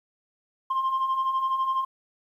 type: beating tone pair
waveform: sine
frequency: 1046.5 / 1058.5 Hz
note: C6 / C6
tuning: 0 / +20 cents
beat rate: 12 Hz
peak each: -29 / -22 dBFS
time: 0.7-1.85 s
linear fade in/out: 10 ms
effects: tanh soft clip ceiling -20 dBFS + 10-bit

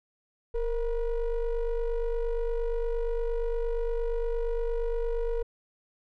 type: ring-modulated tone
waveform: triangle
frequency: 244.3 Hz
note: B3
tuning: 19 cents flat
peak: -21 dBFS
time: 0.54-5.43 s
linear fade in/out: 10 ms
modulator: 220 Hz
effects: none

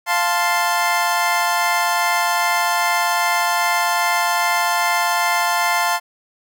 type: chord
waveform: 25% pulse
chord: F major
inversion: none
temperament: equal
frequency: 698.5 / 880 / 1046.5 Hz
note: F5 / A5 / C6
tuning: 0 / 0 / 0 cents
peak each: -17 dBFS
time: 0.06-6 s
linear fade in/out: 50 ms
effects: none

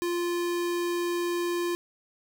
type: tone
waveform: square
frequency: 348 Hz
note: F4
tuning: 6 cents flat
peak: -27 dBFS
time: 0.02-1.75 s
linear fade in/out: 0 ms
effects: none

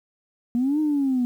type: linear two-way sweep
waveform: sine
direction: up then down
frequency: 233.1 to 310.9 to 240.6 Hz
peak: -18 dBFS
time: 0.55-1.25 s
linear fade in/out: 0 ms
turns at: 0.8 s
effects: tanh soft clip ceiling -15 dBFS + 9-bit

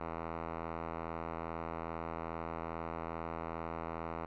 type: tone with low-pass filter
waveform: 5% pulse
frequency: 82.41 Hz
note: E2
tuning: in tune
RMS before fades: -41 dBFS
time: 0-4.26 s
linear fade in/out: 5 ms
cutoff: 1500 Hz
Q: 2.2
effects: none

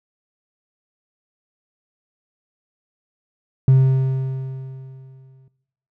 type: tone with exponential decay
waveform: triangle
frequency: 132.2 Hz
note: C3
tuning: 18 cents sharp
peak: -5 dBFS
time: 3.68-5.48 s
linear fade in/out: 2 ms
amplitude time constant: 390 ms
effects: noise-tail reverb RT60 0.8 s tail -19 dB re dry + tanh soft clip ceiling -4 dBFS

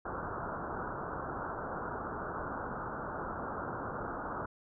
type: low-pass noise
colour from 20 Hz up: white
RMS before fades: -39 dBFS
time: 0.05-4.46 s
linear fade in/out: 5 ms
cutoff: 1500 Hz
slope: 96 dB/octave
effects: none

